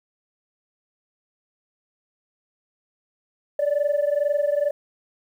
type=tone pair together; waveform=sine; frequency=572.8 / 595 Hz; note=D5 / D5; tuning=-43 / +22 cents; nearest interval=minor second; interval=65 cents; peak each=-20 / -21 dBFS; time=3.59-4.71 s; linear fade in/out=5 ms; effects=tanh soft clip ceiling -15 dBFS + 9-bit